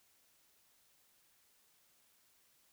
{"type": "silence", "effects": ["white hiss -71 dBFS RMS until 2.72 s"]}